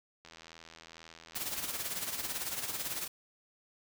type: click train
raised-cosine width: 0.2 ms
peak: -33 dBFS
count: 117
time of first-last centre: 0.25-1.663 s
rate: 82.1 Hz
type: noise with tremolo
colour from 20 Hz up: white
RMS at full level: -35 dBFS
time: 1.35-3.08 s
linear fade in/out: 10 ms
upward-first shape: sine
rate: 18 Hz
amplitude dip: 60%
effects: none